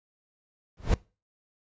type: noise with exponential growth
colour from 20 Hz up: brown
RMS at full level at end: -17 dBFS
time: 0.77-0.94 s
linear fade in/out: 2 ms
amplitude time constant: 36 ms
effects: noise-tail reverb RT60 0.3 s tail -22 dB re dry + resampled to 16000 Hz